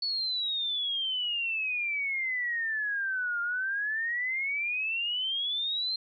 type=exponential two-way sweep; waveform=sine; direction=down then up; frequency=4460 to 1396.9 to 4181 Hz; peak=-28 dBFS; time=0.02-5.96 s; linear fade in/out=5 ms; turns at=3.41 s; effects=none